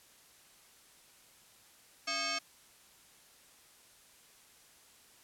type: tone with frequency modulation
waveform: sine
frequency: 1633 Hz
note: G#6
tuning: 30 cents flat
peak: -32 dBFS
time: 2.07-2.39 s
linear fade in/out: 10 ms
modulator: 956 Hz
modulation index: 4.8
effects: white hiss -61 dBFS RMS until 5.23 s + low-pass 12000 Hz 12 dB/octave